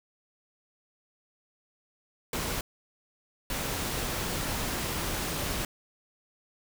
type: noise bursts at uneven times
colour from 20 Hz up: pink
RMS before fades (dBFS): -32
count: 2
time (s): 2.33-2.61 / 3.5-5.65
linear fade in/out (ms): 2
effects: none